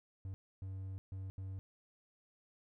triangle tone bursts at uneven times, 95.5 Hz, G2, 45 cents flat, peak -39 dBFS, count 4, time 0.25-0.34 / 0.62-0.98 / 1.12-1.3 / 1.38-1.59 s, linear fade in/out 0 ms, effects none

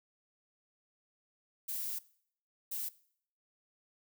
violet noise bursts at uneven times, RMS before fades -38 dBFS, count 2, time 1.68-1.99 / 2.71-2.89 s, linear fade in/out 10 ms, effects noise-tail reverb RT60 0.6 s tail -20 dB re dry

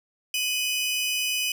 sawtooth tone pair together, 2503 / 2977 Hz, D#7 / F#7, +10 / +10 cents, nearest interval minor third, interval 300 cents, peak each -24 dBFS, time 0.34-1.52 s, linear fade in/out 2 ms, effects none

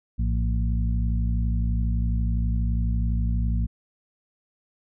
harmonic tone with a mistuned harmonic, 57.5 Hz, A#1, 23 cents flat, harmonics 1 / 2 / 3 / 4, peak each -22 / -28 / -32 / -34 dBFS, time 0.18-3.67 s, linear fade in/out 20 ms, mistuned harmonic 2, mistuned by -84 cents, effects none

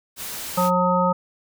white noise, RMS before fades -32 dBFS, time 0.16-0.71 s, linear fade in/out 50 ms
harmonic tone, 180 Hz, F#3, 47 cents flat, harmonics 1 / 3 / 5 / 7, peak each -22 / -22 / -22 / -22 dBFS, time 0.57-1.13 s, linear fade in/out 10 ms
effects none

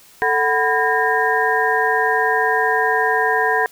sine tone cluster, 442.1 / 744 / 992 / 1618 / 1837 Hz, A4 / F#5 / B5 / G#6 / A#6, +8 / +9 / +7 / -46 / -26 cents, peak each -21 dBFS, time 0.22-3.66 s, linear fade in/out 0 ms, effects white hiss -48 dBFS RMS until 3.71 s

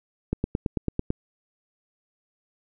click train, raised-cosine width 3 ms, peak -11 dBFS, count 8, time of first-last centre 0.33-1.104 s, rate 9.04 Hz, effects none

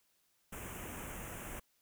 pink band-stop noise, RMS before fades -45 dBFS, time 0.52-1.6 s, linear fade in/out 10 ms, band 3000 to 6400 Hz, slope 48 dB/octave, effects white hiss -75 dBFS RMS until 1.81 s

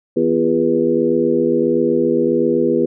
harmonic tone with a mistuned harmonic, 81.5 Hz, E2, 19 cents flat, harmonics 2 / 3 / 4 / 5 / 6, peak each -28 / -19 / -18 / -18 / -19 dBFS, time 0.16-2.86 s, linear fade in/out 10 ms, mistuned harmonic 4, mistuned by +72 cents, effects none

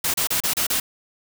white noise bursts, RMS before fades -22 dBFS, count 6, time 0.04-0.8 s, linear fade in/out 5 ms, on 100 ms, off 32 ms, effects none

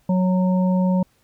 harmonic tone, 184.3 Hz, F#3, 7 cents flat, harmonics 1 / 3 / 5, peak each -16 / -26 / -30 dBFS, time 0.09-1.03 s, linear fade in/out 5 ms, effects pink hiss -62 dBFS RMS until 1.23 s

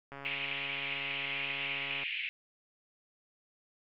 click train, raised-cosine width 0.5 ms, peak -30 dBFS, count 267, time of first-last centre 0.12-2.034 s, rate 139 Hz
pink band-pass noise, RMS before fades -37 dBFS, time 0.25-2.29 s, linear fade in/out 0 ms, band 2200 to 2900 Hz, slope 48 dB/octave
effects none

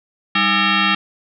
sine tone with frequency modulation, 704 Hz, F5, 14 cents sharp, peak -13 dBFS, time 0.35-0.95 s, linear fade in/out 5 ms, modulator 508 Hz, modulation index 5.7, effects none

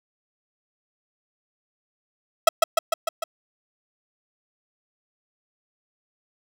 30% pulse tone with echo, 653 Hz, E5, 17 cents flat, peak -7 dBFS, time 2.47-2.49 s, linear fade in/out 5 ms, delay 150 ms, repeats 5, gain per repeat -3 dB, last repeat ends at 3.24 s, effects none

